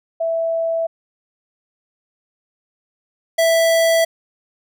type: tone pair in turn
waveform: sine / square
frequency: 659.3 / 659.3 Hz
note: E5 / E5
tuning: 0 / 0 cents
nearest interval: unison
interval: 0 cents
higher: neither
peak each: -17 / -13 dBFS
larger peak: second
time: 0.2-0.87 / 3.38-4.05 s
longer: neither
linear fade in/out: 10 ms
effects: none